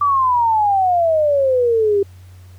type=exponential sweep; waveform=sine; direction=down; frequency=1174.7 to 391.7 Hz; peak=-12 dBFS; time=0.01-2.03 s; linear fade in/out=5 ms; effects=added 91 Hz sine -38 dBFS peak until 2.58 s + pink hiss -53 dBFS RMS until 2.58 s